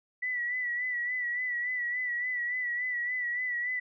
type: tone with vibrato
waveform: sine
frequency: 1962 Hz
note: B6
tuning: 12 cents flat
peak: -29 dBFS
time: 0.22-3.8 s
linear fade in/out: 10 ms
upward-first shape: sine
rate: 3.5 Hz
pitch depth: 46 cents each way
effects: none